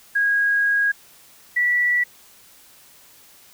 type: tone pair in turn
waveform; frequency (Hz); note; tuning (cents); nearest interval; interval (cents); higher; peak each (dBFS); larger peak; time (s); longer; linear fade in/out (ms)
sine; 1642 / 1952.7; G#6 / B6; -20 / -20; minor third; 300; second; -16; neither; 0.15-0.92 / 1.56-2.04; first; 10
effects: white hiss -50 dBFS RMS until 3.53 s

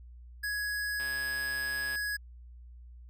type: tone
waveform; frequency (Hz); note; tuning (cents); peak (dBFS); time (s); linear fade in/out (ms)
square; 1671; G#6; +10; -32; 0.43-2.17; 10
type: click train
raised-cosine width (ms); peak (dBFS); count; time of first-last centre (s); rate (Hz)
0.3; -30; 129; 1-1.955; 134
effects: added 60 Hz sine -47 dBFS peak until 3.09 s

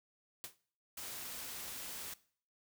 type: noise with exponential decay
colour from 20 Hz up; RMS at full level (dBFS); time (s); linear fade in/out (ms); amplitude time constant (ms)
white; -41; 0.44-0.56; 0; 26
type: noise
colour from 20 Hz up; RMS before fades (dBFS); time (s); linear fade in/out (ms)
white; -45; 0.97-2.14; 5
effects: noise-tail reverb RT60 0.5 s tail -19 dB re dry

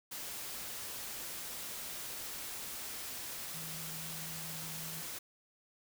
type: tone in noise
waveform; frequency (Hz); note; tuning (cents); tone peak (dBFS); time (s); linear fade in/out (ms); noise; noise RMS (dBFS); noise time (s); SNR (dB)
sine; 160.7; E3; -44; -48; 3.54-5.02; 10; white; -43; 0.11-5.19; -8
effects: none

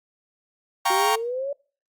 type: chord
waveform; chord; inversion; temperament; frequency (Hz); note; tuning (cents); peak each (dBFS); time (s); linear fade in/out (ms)
40% pulse; G half-diminished seventh; third; equal; 698.5 / 784 / 932.3 / 1108.7; F5 / G5 / Bb5 / Db6; 0 / 0 / 0 / 0; -28 / -23 / -23 / -24; 0.85-1.16; 10
type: exponential sweep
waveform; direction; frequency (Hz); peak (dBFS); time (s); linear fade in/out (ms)
sine; up; 370 to 575; -25; 0.9-1.53; 5
effects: noise-tail reverb RT60 0.4 s tail -24 dB re dry + Opus 48 kbps

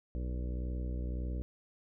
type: harmonic tone with a mistuned harmonic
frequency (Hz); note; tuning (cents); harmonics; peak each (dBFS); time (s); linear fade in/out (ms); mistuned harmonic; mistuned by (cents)
61.74; B1; 0; 1 / 2 / 3 / 4 / 5 / 6 / 7 / 8 / 9; -34 / -45 / -46 / -50 / -48 / -55 / -54 / -53 / -56; 0.15-1.42; 0; 9; +67
effects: none

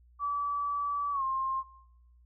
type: tone with pitch glide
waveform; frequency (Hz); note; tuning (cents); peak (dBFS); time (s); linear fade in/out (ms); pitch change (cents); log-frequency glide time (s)
sine; 1151 to 1061.6; D6 to C6; -35 to +25; -28; 0.19-1.64; 50; -140; 1.12-1.23
effects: noise-tail reverb RT60 0.9 s tail -22 dB re dry + added 60 Hz sine -57 dBFS peak until 2.25 s

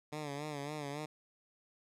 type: tone with vibrato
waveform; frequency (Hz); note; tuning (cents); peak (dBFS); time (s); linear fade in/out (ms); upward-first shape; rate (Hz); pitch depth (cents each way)
10% pulse; 146.7; D3; -2; -31; 0.12-1.06; 10; sine; 3.6; 77
effects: low-pass 10000 Hz 12 dB/octave

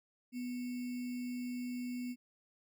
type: tone with sample-and-hold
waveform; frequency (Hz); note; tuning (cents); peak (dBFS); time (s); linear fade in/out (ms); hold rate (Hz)
sine; 246.9; B3; 0; -37; 0.32-2.16; 50; 2450
effects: none

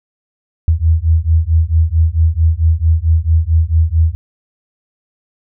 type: beating tone pair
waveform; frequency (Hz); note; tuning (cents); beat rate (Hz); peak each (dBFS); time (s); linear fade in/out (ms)
sine; 79 / 83.5; D#2 / E2; +27 / +23; 4.5; -12; 0.68-4.15; 0
effects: none

